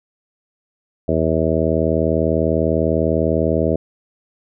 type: harmonic tone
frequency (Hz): 80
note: D#2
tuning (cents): +49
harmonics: 1 / 2 / 3 / 4 / 5 / 6 / 7 / 8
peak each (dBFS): -23 / -23 / -23 / -23 / -23 / -23 / -23 / -23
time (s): 1.08-3.76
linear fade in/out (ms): 5
effects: none